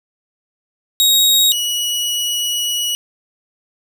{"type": "tone pair in turn", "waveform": "sawtooth", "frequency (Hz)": [3779, 2923], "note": ["A#7", "F#7"], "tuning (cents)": [23, -22], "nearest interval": "major third", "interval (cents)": 445, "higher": "first", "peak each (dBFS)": [-7, -14], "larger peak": "first", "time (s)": [[1, 1.52], [1.52, 2.95]], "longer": "second", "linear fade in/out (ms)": 0, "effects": []}